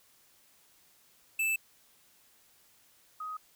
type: tone pair in turn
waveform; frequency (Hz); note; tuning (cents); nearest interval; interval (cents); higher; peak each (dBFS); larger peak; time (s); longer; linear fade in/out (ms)
square / sine; 2637 / 1255.7; E7 / D#6; 0 / +15; octave + minor second; 1285; first; -28 / -36; first; 1.39-1.56 / 3.2-3.37; neither; 5
effects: white hiss -64 dBFS RMS until 3.55 s